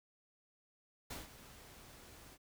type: noise with ADSR envelope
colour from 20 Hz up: pink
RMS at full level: -44 dBFS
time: 1.1-2.38 s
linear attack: 8 ms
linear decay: 160 ms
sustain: -13 dB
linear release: 43 ms
effects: none